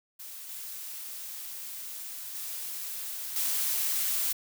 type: noise with level steps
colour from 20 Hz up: blue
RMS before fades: -43 / -40 / -37 / -29 dBFS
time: 0.19-4.33 s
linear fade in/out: 10 ms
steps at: 0.49 / 2.35 / 3.36 s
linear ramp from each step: 2 ms
effects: none